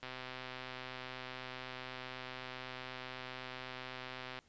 click train, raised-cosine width 0.3 ms, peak -28 dBFS, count 559, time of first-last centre 0.03-4.389 s, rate 128 Hz, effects pink hiss -69 dBFS RMS until 4.48 s + resampled to 16000 Hz

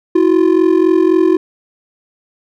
triangle ring-modulated tone, 347.5 Hz, F4, 9 cents flat, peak -3 dBFS, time 0.15-1.37 s, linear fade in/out 5 ms, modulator 21.9 Hz, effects none

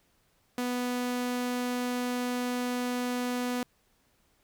sawtooth tone, 246.9 Hz, B3, in tune, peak -25 dBFS, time 0.58-3.63 s, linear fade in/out 2 ms, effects pink hiss -69 dBFS RMS until 4.43 s

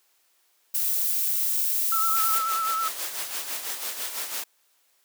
violet noise, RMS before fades -25 dBFS, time 0.74-2.39 s, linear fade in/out 10 ms
sine tone with vibrato, 1318.5 Hz, E6, in tune, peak -24 dBFS, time 1.92-2.88 s, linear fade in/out 2 ms, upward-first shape sine, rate 9.3 Hz, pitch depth 34 cents each way
white noise with tremolo, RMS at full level -30 dBFS, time 2.16-4.44 s, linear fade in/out 5 ms, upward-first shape sine, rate 6 Hz, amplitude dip 55%
effects white hiss -66 dBFS RMS until 5.04 s + high-pass 400 Hz 12 dB/octave

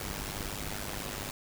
pink noise with amplitude modulation, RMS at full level -34 dBFS, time 0-1.31 s, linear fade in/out 2 ms, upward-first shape sine, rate 101 Hz, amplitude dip 80%, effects none

